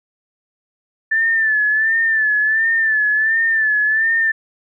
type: tone with vibrato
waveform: sine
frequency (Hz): 1760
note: A6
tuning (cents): 0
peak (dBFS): -13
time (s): 1.11-4.32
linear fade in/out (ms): 10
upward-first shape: sine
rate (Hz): 1.4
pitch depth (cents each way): 60
effects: none